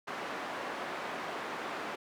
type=band-pass noise; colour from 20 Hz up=white; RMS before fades=-39 dBFS; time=0.07-1.96 s; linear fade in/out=10 ms; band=270 to 1400 Hz; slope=12 dB/octave; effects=none